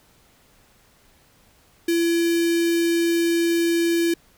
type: tone with notch filter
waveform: square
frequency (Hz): 337.2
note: E4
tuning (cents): +39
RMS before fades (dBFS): -20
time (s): 1.88-4.14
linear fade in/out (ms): 5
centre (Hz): 1000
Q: 1.8
effects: pink hiss -57 dBFS RMS until 4.37 s